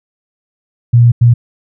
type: tone bursts at uneven times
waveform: sine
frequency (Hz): 119.2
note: A#2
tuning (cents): +39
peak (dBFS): -3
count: 2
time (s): 0.93-1.12 / 1.21-1.34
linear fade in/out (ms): 10
effects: none